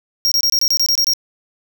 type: tone bursts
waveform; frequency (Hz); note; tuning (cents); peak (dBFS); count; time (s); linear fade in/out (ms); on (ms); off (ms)
square; 5588; F8; 0; -13; 10; 0.25-1.135; 0; 66; 25
effects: none